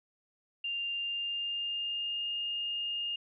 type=tone with pitch glide; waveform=sine; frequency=2794 to 2830 Hz; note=F7 to F7; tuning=0 to +22 cents; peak=-32 dBFS; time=0.64-3.16 s; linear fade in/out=5 ms; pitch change=+22 cents; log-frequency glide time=0.91-2.27 s; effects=none